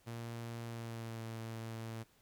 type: tone with pitch glide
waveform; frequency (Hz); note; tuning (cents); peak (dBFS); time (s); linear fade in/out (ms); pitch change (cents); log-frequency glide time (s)
sawtooth; 116.54 to 113.16; A#2 to A2; 0 to +49; -38; 0.06-2.04; 20; -51; 0.65-1.25
effects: pink hiss -69 dBFS RMS until 2.21 s